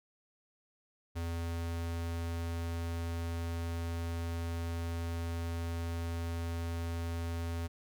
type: tone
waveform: square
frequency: 84.1 Hz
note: E2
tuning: 35 cents sharp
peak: -35 dBFS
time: 1.15-7.68 s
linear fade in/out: 20 ms
effects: none